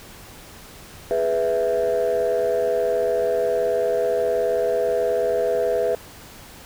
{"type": "chord", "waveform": "sine", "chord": "E major", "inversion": "first", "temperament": "equal", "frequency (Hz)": [415.3, 493.9, 659.3], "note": ["G#4", "B4", "E5"], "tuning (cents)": [0, 0, 0], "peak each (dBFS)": [-23, -20, -21], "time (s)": [1.11, 5.95], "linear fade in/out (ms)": 0, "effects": ["tanh soft clip ceiling -14 dBFS", "pink hiss -43 dBFS RMS until 6.65 s"]}